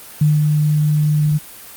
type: tone with ADSR envelope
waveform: sine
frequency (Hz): 150.8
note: D3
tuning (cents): +46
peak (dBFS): -9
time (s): 0.21-1.39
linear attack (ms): 6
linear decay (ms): 180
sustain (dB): -3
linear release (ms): 24
effects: white hiss -37 dBFS RMS until 1.76 s + Opus 32 kbps